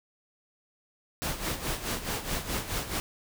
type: noise with tremolo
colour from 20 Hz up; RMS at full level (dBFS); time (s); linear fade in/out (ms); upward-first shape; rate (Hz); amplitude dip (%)
pink; -30; 1.22-3; 0; sine; 4.7; 70
effects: none